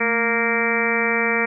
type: harmonic tone with a mistuned harmonic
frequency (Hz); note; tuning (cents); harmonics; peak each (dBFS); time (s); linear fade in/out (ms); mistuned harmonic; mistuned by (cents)
232.3; A#3; -6; 1 / 2 / 3 / 4 / 5 / 6 / 7 / 8 / 9 / 10; -27 / -24 / -31 / -30 / -31 / -28 / -32 / -24 / -29 / -23; 0-1.46; 10; 1; -63
effects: none